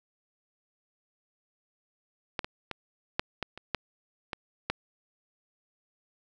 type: clicks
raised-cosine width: 0.3 ms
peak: -13 / -19 / -18 / -9 / -15 / -26 / -11 / -17 / -11 dBFS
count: 9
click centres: 2.392 / 2.445 / 2.713 / 3.195 / 3.427 / 3.576 / 3.747 / 4.332 / 4.7 s
effects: none